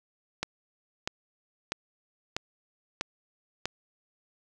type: click train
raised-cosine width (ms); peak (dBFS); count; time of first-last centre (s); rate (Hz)
0.2; -12; 6; 0.43-3.656; 1.55
effects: none